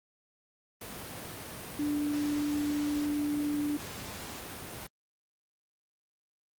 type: tone in noise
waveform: sine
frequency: 293.7 Hz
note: D4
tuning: in tune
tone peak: -28 dBFS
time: 1.79-3.77 s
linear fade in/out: 5 ms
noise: pink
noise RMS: -41 dBFS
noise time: 0.81-4.87 s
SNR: +10 dB
effects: high-pass 80 Hz 12 dB/octave + Opus 32 kbps